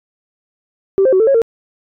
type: tone with pitch steps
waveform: sine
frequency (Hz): 388.6 / 525 / 375.6 / 444.3 / 548 / 456.9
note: G4 / C5 / F#4 / A4 / C#5 / A#4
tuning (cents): -15 / +6 / +26 / +17 / -20 / -35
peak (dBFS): -7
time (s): 0.98-1.418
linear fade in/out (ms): 0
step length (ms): 73
effects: tanh soft clip ceiling -4 dBFS